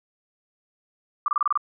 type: tone bursts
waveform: sine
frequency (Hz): 1183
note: D6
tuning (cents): +12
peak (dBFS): -18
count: 7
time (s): 1.26-1.575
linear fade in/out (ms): 2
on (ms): 21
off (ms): 28
effects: none